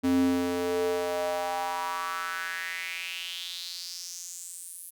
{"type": "tone with high-pass filter sweep", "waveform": "square", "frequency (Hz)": 88, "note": "F2", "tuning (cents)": 14, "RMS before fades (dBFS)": -31, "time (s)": [0.03, 4.91], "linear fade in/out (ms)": 20, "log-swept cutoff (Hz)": [230, 11000], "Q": 4.4, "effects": []}